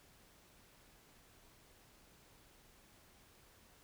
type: silence
effects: pink hiss -65 dBFS RMS until 3.83 s